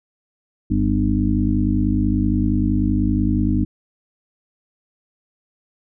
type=harmonic tone with a mistuned harmonic; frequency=50.5 Hz; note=G#1; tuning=48 cents flat; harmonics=1 / 2 / 4 / 5 / 6; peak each=-22 / -22 / -22 / -22 / -22 dBFS; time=0.7-3.65 s; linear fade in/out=10 ms; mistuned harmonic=4; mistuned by=-44 cents; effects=none